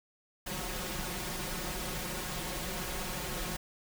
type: noise with comb filter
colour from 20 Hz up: pink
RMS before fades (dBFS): -37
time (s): 0.46-3.57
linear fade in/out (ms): 10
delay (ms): 5.5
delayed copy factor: +0.85
effects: none